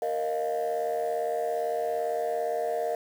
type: chord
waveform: sine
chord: Bb suspended fourth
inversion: none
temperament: just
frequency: 466.2 / 621.6 / 699.2 Hz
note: Bb4 / Eb5 / F5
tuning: 0 / -2 / +2 cents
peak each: -29 dBFS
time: 0.02-2.95 s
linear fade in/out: 2 ms
effects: tanh soft clip ceiling -22 dBFS + 8-bit